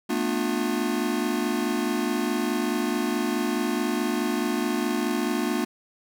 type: chord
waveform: square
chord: B half-diminished seventh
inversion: third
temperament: just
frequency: 222.2 / 246.9 / 296.3 / 355.6 Hz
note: A3 / B3 / D4 / F4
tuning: +17 / 0 / +15 / +31 cents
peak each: -30 dBFS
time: 0.09-5.65 s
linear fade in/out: 10 ms
effects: none